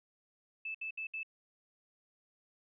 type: tone bursts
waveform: sine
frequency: 2626 Hz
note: E7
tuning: 7 cents flat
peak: -37 dBFS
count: 4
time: 0.65-1.232 s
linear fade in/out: 5 ms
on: 96 ms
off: 66 ms
effects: none